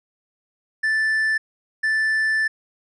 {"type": "tone bursts at uneven times", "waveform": "triangle", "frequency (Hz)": 1760, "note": "A6", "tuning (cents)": 0, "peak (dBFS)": -16, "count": 2, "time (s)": [[0.83, 1.38], [1.83, 2.48]], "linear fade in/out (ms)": 10, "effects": ["resampled to 24000 Hz"]}